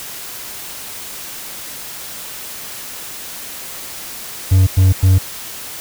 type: tone bursts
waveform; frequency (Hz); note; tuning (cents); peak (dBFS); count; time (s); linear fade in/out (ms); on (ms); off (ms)
triangle; 93.8; F#2; +24; -5; 3; 4.51-5.186; 10; 160; 98
effects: white hiss -30 dBFS RMS until 5.8 s